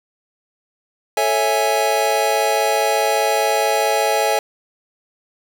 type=chord; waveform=square; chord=A major seventh; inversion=none; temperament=equal; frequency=440 / 554.4 / 659.3 / 830.6 Hz; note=A4 / C#5 / E5 / G#5; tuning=0 / 0 / 0 / 0 cents; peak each=-23 / -23 / -22 / -20 dBFS; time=1.17-4.39 s; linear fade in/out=2 ms; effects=none